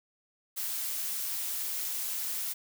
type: noise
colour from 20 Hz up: blue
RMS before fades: -34 dBFS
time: 0.56-2.54 s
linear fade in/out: 20 ms
effects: none